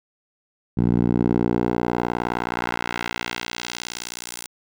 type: tone with band-pass filter sweep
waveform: 10% pulse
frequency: 59.4 Hz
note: A#1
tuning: 33 cents sharp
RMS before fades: -24 dBFS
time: 0.77-4.47 s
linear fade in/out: 10 ms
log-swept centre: 170 to 9900 Hz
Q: 0.95
effects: none